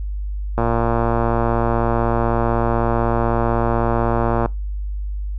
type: click train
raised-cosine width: 1 ms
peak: -5 dBFS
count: 451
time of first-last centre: 0.58-4.459 s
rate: 116 Hz
effects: noise-tail reverb RT60 0.2 s tail -22 dB re dry + added 50 Hz sine -22 dBFS peak until 5.38 s